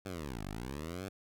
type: linear two-way sweep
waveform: 10% pulse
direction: down then up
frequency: 100 to 46 to 100 Hz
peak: -31 dBFS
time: 0.05-1.09 s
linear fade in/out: 10 ms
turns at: 0.45 s
effects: none